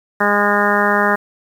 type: harmonic tone with a mistuned harmonic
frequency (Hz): 205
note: G#3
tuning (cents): -22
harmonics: 1 / 2 / 3 / 4 / 5 / 6 / 7 / 8 / 9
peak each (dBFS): -21 / -21 / -21 / -21 / -21 / -21 / -21 / -21 / -21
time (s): 0.2-1.16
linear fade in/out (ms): 10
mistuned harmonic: 9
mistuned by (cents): -15
effects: 7-bit